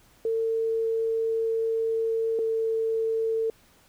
sine tone pair in turn, 450.8 / 448.3 Hz, A4 / A4, +42 / +32 cents, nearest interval unison, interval 10 cents, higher first, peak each -23 dBFS, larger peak neither, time 0.25-2.39 / 2.39-3.5 s, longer first, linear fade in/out 2 ms, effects pink hiss -59 dBFS RMS until 3.88 s

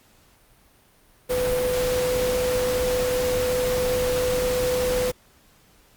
sine tone in noise, 501 Hz, B4, 25 cents sharp, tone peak -21 dBFS, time 1.29-5.12 s, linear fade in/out 20 ms, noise pink, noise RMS -29 dBFS, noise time 1.29-5.12 s, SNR +5 dB, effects pink hiss -57 dBFS RMS until 5.96 s + Opus 48 kbps

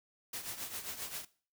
white noise with tremolo, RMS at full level -39 dBFS, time 0.33-1.25 s, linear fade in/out 5 ms, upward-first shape triangle, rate 7.5 Hz, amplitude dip 75%, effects noise-tail reverb RT60 0.4 s tail -18 dB re dry

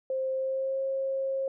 sine tone with pitch glide, 526 to 537.4 Hz, C5 to C5, +9 to +46 cents, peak -27 dBFS, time 0.1-1.48 s, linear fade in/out 2 ms, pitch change +37 cents, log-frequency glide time 0.33-0.81 s, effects none

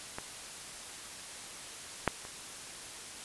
clicks, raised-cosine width 0.5 ms, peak -22 / -10 / -30 dBFS, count 3, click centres 0.185 / 2.077 / 2.251 s, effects white hiss -45 dBFS RMS until 3.24 s + resampled to 24000 Hz

